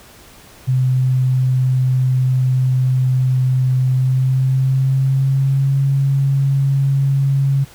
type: tone with pitch glide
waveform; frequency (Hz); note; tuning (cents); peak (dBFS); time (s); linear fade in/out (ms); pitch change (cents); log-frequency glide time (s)
sine; 128.8 to 137.25; C3 to C#3; -27 to -17; -12; 0.67-7.65; 20; +110; 3.87-5.82
effects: pink hiss -43 dBFS RMS until 7.74 s